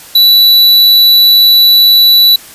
square tone, 3951 Hz, B7, in tune, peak -3 dBFS, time 0.15-2.36 s, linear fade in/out 5 ms, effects white hiss -33 dBFS RMS until 2.54 s + resampled to 32000 Hz

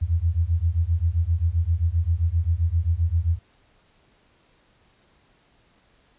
sine beating tone pair, 80.3 / 87.9 Hz, E2 / F2, -45 / +12 cents, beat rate 7.6 Hz, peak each -22 dBFS, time 0.01-3.39 s, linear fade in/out 20 ms, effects pink hiss -61 dBFS RMS until 6.18 s + resampled to 8000 Hz

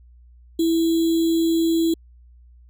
sine tone with sample-and-hold, 329.6 Hz, E4, in tune, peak -16 dBFS, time 0.59-1.94 s, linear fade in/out 5 ms, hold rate 3675 Hz, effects added 60 Hz sine -46 dBFS peak until 2.69 s

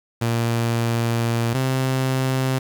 sawtooth tone pair in turn, 116.54 / 131.11 Hz, A#2 / C3, 0 / +4 cents, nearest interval major second, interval 204 cents, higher second, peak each -15 dBFS, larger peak neither, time 0.21-1.54 / 1.54-2.59 s, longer first, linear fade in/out 10 ms, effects 7-bit

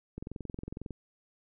click train, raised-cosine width 3 ms, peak -26 dBFS, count 17, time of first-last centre 0.18-0.907 s, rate 22 Hz, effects none

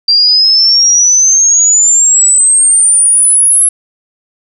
sine exponential sweep, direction up, 4699 to 11000 Hz, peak -4 dBFS, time 0.08-3.69 s, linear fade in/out 5 ms, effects none

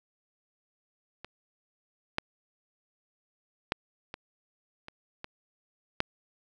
clicks, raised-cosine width 0.3 ms, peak -25 / -11 / -10 / -22 / -26 / -22 / -9 dBFS, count 7, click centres 1.246 / 2.184 / 3.721 / 4.141 / 4.884 / 5.244 / 6.004 s, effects none

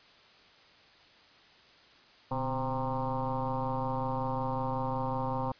sine tone with frequency modulation, 523.3 Hz, C5, in tune, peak -29 dBFS, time 2.31-5.52 s, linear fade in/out 5 ms, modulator 134 Hz, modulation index 4, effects white hiss -58 dBFS RMS until 5.59 s + resampled to 11025 Hz

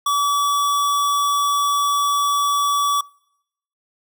square tone, 1145 Hz, D6, 44 cents flat, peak -17 dBFS, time 0.06-3.01 s, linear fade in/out 5 ms, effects noise-tail reverb RT60 0.8 s tail -26 dB re dry

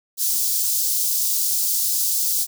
white high-pass noise, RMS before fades -21 dBFS, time 0.17-2.47 s, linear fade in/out 50 ms, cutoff 4700 Hz, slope 24 dB/octave, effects none

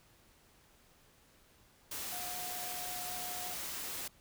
sine tone in noise, 721 Hz, F#5, 45 cents flat, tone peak -45 dBFS, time 2.12-3.54 s, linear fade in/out 5 ms, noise white, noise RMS -41 dBFS, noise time 1.91-4.08 s, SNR -7 dB, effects pink hiss -65 dBFS RMS until 4.2 s

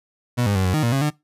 30% pulse tone with pitch steps, 122.1 / 101.5 / 94.7 / 91.8 / 154.2 / 117.8 / 136.1 / 149.8 Hz, B2 / G#2 / F#2 / F#2 / D#3 / A#2 / C#3 / D3, -19 / -39 / +41 / -13 / -15 / +19 / -31 / +35 cents, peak -15 dBFS, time 0.37-1.106 s, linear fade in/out 20 ms, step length 92 ms, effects noise-tail reverb RT60 0.2 s tail -21 dB re dry + resampled to 32000 Hz

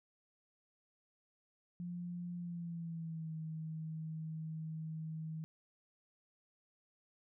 sine tone with pitch glide, 175.1 to 158.72 Hz, F3 to D#3, +5 to +35 cents, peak -40 dBFS, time 1.8-5.44 s, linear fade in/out 0 ms, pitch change -170 cents, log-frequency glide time 2.36-3.34 s, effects none

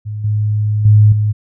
sine tone with level steps, 105.8 Hz, G#2, 33 cents sharp, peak -20 / -12 / -4 / -11 dBFS, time 0.05-1.33 s, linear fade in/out 20 ms, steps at 0.24 / 0.85 / 1.12 s, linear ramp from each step 5 ms, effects none

